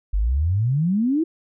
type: exponential sweep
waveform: sine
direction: up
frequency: 45.77 to 339 Hz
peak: -17 dBFS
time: 0.13-1.24 s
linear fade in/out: 10 ms
effects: none